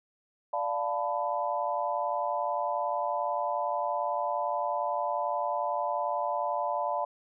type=chord; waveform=sine; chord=B half-diminished seventh; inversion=first; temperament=equal with one note detuned; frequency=587.3 / 698.5 / 880 / 997.5 Hz; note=D5 / F5 / A5 / B5; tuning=0 / 0 / 0 / +17 cents; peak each=-33 dBFS; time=0.53-7.05 s; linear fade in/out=5 ms; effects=none